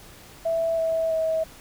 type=tone with pitch steps; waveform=sine; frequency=659.3 / 651 / 642.8 Hz; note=E5 / E5 / E5; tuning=0 / -22 / -44 cents; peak=-21 dBFS; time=0.45-1.44 s; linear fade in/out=10 ms; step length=330 ms; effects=pink hiss -47 dBFS RMS until 1.6 s